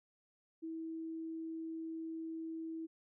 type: tone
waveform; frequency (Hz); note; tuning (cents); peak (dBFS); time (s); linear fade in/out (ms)
sine; 324.4; E4; -28; -40; 0.62-2.87; 20
effects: none